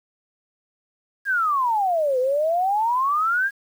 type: exponential two-way sweep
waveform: sine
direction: down then up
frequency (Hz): 1658 to 496.1 to 1658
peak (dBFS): -18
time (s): 1.25-3.51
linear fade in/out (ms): 50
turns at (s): 2.19
effects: 8-bit